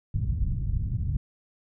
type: low-pass noise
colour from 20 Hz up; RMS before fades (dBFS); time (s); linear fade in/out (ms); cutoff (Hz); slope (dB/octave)
white; -27; 0.14-1.17; 5; 120; 24
effects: none